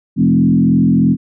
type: tone with frequency modulation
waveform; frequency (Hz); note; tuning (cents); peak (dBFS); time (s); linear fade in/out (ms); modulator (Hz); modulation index
sine; 212.8; G#3; +42; -8; 0.16-1.17; 50; 43; 1.5
effects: none